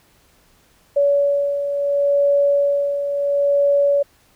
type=beating tone pair; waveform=sine; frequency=567 / 567.72 Hz; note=C#5 / C#5; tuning=+39 / +41 cents; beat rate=0.72 Hz; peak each=-23 / -15 dBFS; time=0.96-4.03 s; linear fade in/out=10 ms; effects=pink hiss -56 dBFS RMS until 4.35 s